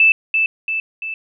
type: tone with echo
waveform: sine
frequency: 2637 Hz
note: E7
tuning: in tune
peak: -8 dBFS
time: 0-0.12 s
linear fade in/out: 2 ms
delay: 340 ms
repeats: 3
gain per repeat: -5 dB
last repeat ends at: 1.14 s
effects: none